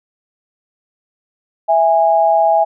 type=tone pair together; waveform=sine; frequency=659.3 / 823.3 Hz; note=E5 / G#5; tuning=0 / -15 cents; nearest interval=major third; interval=385 cents; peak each=-12 dBFS; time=1.68-2.65 s; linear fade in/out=20 ms; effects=none